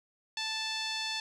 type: tone with low-pass filter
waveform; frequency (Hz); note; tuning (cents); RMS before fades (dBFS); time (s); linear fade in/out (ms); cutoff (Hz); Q
5% pulse; 880; A5; 0; -35; 0.37-1.2; 2; 4300; 1.8
effects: none